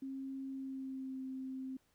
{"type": "tone with pitch glide", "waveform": "sine", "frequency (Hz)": [268.4, 262.4], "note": ["C4", "C4"], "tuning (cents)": [44, 5], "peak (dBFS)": -40, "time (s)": [0.02, 1.77], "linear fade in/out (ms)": 5, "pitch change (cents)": -39, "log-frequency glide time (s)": [0.49, 1.22], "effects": ["pink hiss -75 dBFS RMS until 1.94 s"]}